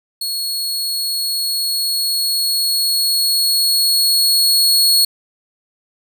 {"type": "tone with level ramp", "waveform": "sawtooth", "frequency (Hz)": 4336, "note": "C#8", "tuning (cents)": -39, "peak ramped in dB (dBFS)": [-17, -7], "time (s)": [0.21, 5.05], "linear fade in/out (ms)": 5, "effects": []}